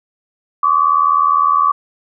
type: tone with amplitude modulation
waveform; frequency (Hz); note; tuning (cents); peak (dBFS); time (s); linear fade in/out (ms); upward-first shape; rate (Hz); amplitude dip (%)
sine; 1142; D6; -49; -6; 0.63-1.72; 5; sine; 79.9; 85
effects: none